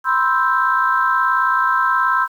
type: chord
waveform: sine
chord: C major seventh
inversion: third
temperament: equal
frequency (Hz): 987.8 / 1046.5 / 1318.5 / 1568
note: B5 / C6 / E6 / G6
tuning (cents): 0 / 0 / 0 / 0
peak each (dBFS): -22 / -18 / -18 / -19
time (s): 0.04-2.28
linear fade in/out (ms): 50
effects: tanh soft clip ceiling -3 dBFS + 8-bit